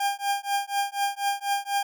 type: tone with tremolo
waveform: 40% pulse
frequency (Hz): 802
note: G5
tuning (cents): +39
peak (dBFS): -20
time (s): 0-1.83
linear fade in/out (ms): 5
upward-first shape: triangle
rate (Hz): 4.1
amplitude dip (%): 100
effects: none